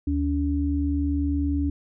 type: tone pair together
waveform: sine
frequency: 75.8 / 284.6 Hz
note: D#2 / C#4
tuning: -45 / +46 cents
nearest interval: octave + major seventh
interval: 2291 cents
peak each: -24 dBFS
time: 0.07-1.7 s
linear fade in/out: 5 ms
effects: none